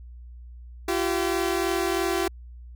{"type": "tone pair together", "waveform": "sawtooth", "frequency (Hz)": [340.6, 383.7], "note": ["F4", "G4"], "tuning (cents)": [-43, -37], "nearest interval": "major second", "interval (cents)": 206, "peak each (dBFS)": -22, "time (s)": [0.88, 2.28], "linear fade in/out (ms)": 5, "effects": ["added 60 Hz sine -40 dBFS peak until 2.75 s"]}